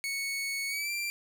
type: tone with pitch glide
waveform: sawtooth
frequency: 2215 to 2360 Hz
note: C#7 to D7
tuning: -2 to +8 cents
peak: -28 dBFS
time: 0.04-1.1 s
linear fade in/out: 0 ms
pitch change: +110 cents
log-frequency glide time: 0.68-0.91 s
effects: none